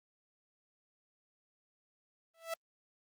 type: tone with exponential growth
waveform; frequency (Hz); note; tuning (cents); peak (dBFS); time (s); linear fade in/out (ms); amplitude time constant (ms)
sawtooth; 659.3; E5; 0; -29; 2.34-2.54; 5; 43
effects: Opus 32 kbps